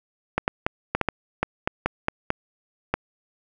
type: clicks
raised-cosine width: 0.5 ms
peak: -6 dBFS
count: 12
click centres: 0.38 / 0.479 / 0.665 / 0.95 / 1.013 / 1.087 / 1.43 / 1.675 / 1.86 / 2.084 / 2.304 / 2.94 s
effects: none